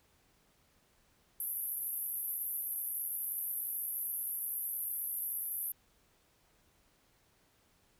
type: band-pass noise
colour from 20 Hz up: pink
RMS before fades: -38 dBFS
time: 1.4-5.72 s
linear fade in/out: 2 ms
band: 11000 to 13000 Hz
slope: 96 dB/octave
effects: pink hiss -70 dBFS RMS until 7.99 s